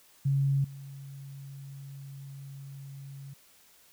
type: tone with level steps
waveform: sine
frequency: 138.1 Hz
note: C#3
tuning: 6 cents flat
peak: -23 / -41 dBFS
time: 0.25-3.34 s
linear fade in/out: 10 ms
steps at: 0.64 s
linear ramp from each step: 5 ms
effects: white hiss -60 dBFS RMS until 3.92 s